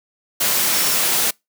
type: tone in noise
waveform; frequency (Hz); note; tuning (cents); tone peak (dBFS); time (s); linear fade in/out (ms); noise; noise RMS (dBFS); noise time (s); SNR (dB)
sine; 5450; F8; -43; -27; 0.73-0.95; 10; white; -18; 0.4-1.31; -12
effects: noise-tail reverb RT60 0.2 s tail -26 dB re dry + high-pass 150 Hz 12 dB/octave